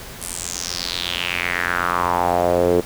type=tone with band-pass filter sweep; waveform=sawtooth; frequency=88 Hz; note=F2; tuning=14 cents sharp; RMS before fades=-21 dBFS; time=0.21-2.81 s; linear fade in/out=10 ms; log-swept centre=10000 to 410 Hz; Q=3.9; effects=pink hiss -36 dBFS RMS until 2.85 s